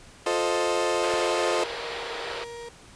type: chord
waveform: 30% pulse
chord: F dominant seventh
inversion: none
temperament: equal with one note detuned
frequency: 352.7 / 440 / 523.3 / 622.3 Hz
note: F4 / A4 / C5 / Eb5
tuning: +17 / 0 / 0 / 0 cents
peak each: -26 dBFS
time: 0.26-1.64 s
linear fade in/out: 5 ms
type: band-pass noise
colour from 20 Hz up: pink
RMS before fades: -35 dBFS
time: 1.02-2.45 s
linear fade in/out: 20 ms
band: 370 to 4800 Hz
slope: 48 dB/octave
type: click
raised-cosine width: 5 ms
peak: -31 dBFS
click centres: 1.138 s
type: tone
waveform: 35% pulse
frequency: 470.8 Hz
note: A#4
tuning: 17 cents sharp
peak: -35 dBFS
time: 1.59-2.69 s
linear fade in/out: 5 ms
effects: pink hiss -50 dBFS RMS until 2.95 s + resampled to 22050 Hz